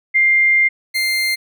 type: tone pair in turn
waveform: sine / 30% pulse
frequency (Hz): 2100 / 2100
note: C7 / C7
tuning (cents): +6 / +6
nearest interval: unison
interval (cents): 0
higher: neither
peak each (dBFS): -10 / -13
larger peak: first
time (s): 0.14-0.69 / 0.94-1.36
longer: first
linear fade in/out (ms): 20
effects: none